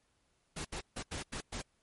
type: noise bursts at uneven times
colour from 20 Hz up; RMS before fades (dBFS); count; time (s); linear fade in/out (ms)
pink; -40; 6; 0.56-0.65 / 0.72-0.81 / 0.96-1.03 / 1.11-1.23 / 1.32-1.41 / 1.52-1.62; 10
effects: pink hiss -75 dBFS RMS until 1.82 s + MP3 48 kbps